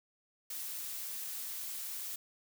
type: noise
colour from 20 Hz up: blue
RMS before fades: -41 dBFS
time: 0.5-2.16 s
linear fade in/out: 5 ms
effects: none